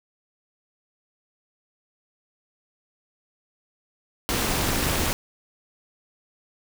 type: noise with amplitude modulation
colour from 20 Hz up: pink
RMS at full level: -21 dBFS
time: 4.29-5.13 s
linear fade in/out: 0 ms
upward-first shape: sine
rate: 231 Hz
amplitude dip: 75%
effects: none